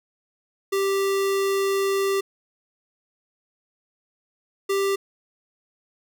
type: tone pair in turn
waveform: square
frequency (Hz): 392 / 393.6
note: G4 / G4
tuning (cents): 0 / +7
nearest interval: unison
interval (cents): 7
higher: second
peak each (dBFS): -21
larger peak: neither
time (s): 0.72-2.21 / 4.69-4.96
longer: first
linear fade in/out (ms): 10
effects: none